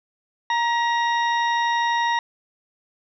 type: harmonic tone with a mistuned harmonic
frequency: 936 Hz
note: A#5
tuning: 7 cents sharp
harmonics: 1 / 2 / 3 / 4 / 6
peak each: -20 / -25 / -37 / -31 / -40 dBFS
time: 0.5-2.19 s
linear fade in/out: 2 ms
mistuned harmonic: 2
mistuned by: +33 cents
effects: none